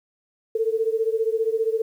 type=beating tone pair; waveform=sine; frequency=441.8 / 456.8 Hz; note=A4 / A#4; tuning=+7 / -35 cents; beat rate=15 Hz; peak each=-22 / -24 dBFS; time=0.55-1.82 s; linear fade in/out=5 ms; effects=9-bit